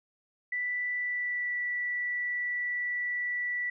sine tone with pitch glide, 1975.5 to 1959.6 Hz, B6 to B6, 0 to -14 cents, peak -29 dBFS, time 0.52-3.7 s, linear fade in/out 5 ms, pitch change -14 cents, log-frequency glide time 0.95-1.55 s, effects none

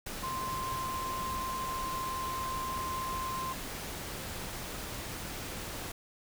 sine tone in noise, 1045 Hz, C6, 2 cents flat, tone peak -34 dBFS, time 0.23-3.53 s, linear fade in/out 5 ms, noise pink, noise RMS -40 dBFS, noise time 0.06-5.92 s, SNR +3 dB, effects none

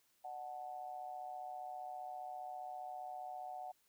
sine tone with amplitude modulation, 740 Hz, F#5, in tune, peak -40 dBFS, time 0.24-3.72 s, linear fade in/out 10 ms, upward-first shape sine, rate 135 Hz, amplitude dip 75%, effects white hiss -75 dBFS RMS until 3.88 s

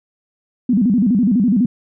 sine tone with vibrato, 220.6 Hz, A3, 5 cents sharp, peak -11 dBFS, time 0.69-1.66 s, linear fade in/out 5 ms, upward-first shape square, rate 12 Hz, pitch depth 210 cents each way, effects none

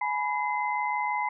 sine tone cluster, 841 / 987 / 2061 Hz, G#5 / B5 / C7, +22 / -1 / -27 cents, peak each -30 / -29 / -32 dBFS, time 0.01-1.29 s, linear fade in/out 5 ms, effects none

